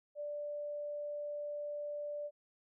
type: tone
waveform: sine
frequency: 587.3 Hz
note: D5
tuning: in tune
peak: -38 dBFS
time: 0.15-2.31 s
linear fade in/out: 50 ms
effects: none